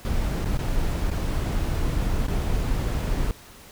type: noise with dropouts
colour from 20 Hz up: brown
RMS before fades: -24 dBFS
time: 0.05-3.31 s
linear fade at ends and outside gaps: 1 ms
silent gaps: 0.445-0.457 / 0.573-0.59 / 1.103-1.114 / 2.267-2.282 s
effects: pink hiss -47 dBFS RMS until 3.71 s